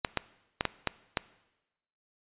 clicks, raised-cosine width 0.3 ms, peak -10 dBFS, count 6, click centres 0.048 / 0.173 / 0.609 / 0.653 / 0.873 / 1.172 s, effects noise-tail reverb RT60 1.0 s tail -19 dB re dry + resampled to 8000 Hz

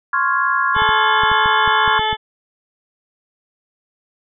sine chord, Db major seventh, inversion third, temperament equal, 1046.5 / 1108.7 / 1396.9 / 1661.2 Hz, C6 / Db6 / F6 / Ab6, 0 / 0 / 0 / 0 cents, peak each -20 dBFS, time 0.13-1.99 s, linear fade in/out 5 ms
harmonic tone, 433.7 Hz, A4, 25 cents flat, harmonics 1 / 2 / 3 / 4 / 5 / 7 / 8, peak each -27 / -18 / -29 / -25 / -29 / -26 / -25 dBFS, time 0.74-2.17 s, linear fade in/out 50 ms
clicks, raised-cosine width 5 ms, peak -17 dBFS, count 10, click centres 0.765 / 0.82 / 0.891 / 1.235 / 1.316 / 1.459 / 1.677 / 1.878 / 1.994 / 2.129 s
effects none

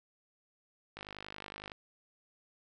click train, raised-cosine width 0.3 ms, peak -27 dBFS, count 39, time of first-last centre 0.97-1.718 s, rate 50.8 Hz, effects none

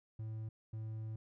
triangle tone bursts at uneven times, 110 Hz, A2, in tune, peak -38 dBFS, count 2, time 0.19-0.49 / 0.73-1.16 s, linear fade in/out 5 ms, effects none

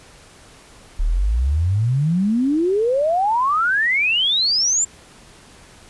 sine exponential sweep, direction up, 35.01 to 7440 Hz, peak -15 dBFS, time 0.99-4.85 s, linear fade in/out 10 ms, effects pink hiss -46 dBFS RMS until 5.89 s + resampled to 24000 Hz

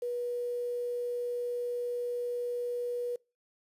sine tone with quantisation, 485.1 Hz, B4, 31 cents flat, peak -31 dBFS, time 0.02-3.16 s, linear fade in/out 5 ms, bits 9, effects noise-tail reverb RT60 0.3 s tail -25 dB re dry + resampled to 32000 Hz

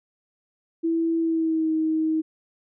sine tone with pitch glide, 329.6 to 316.4 Hz, E4 to D#4, 0 to +29 cents, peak -20 dBFS, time 0.83-2.22 s, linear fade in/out 20 ms, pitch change -71 cents, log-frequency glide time 1.19-1.72 s, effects none

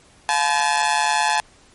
sawtooth tone with amplitude modulation, 858 Hz, A5, 44 cents flat, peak -9 dBFS, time 0.29-1.4 s, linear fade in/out 0 ms, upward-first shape sine, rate 150 Hz, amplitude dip 90%, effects pink hiss -52 dBFS RMS until 1.74 s + MP3 48 kbps

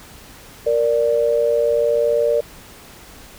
sine tone pair together, 466.2 / 586.7 Hz, A#4 / D5, 0 / -2 cents, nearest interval major third, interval 398 cents, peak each -17 dBFS, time 0.66-2.41 s, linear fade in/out 10 ms, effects pink hiss -42 dBFS RMS until 3.38 s

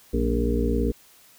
harmonic tone with a mistuned harmonic, 58.27 Hz, A#1, in tune, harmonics 1 / 2 / 3 / 4 / 5 / 7 / 8, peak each -24 / -33 / -36 / -27 / -29 / -29 / -29 dBFS, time 0.13-0.92 s, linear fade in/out 10 ms, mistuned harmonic 3, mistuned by +120 cents, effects white hiss -54 dBFS RMS until 1.38 s

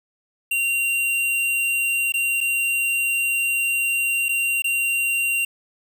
square tone with dropouts, 2764 Hz, F7, 19 cents flat, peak -20 dBFS, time 0.51-5.45 s, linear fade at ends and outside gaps 5 ms, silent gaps 2.122-2.139 / 2.406-2.41 / 4.285-4.29 / 4.621-4.642 s, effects 8-bit

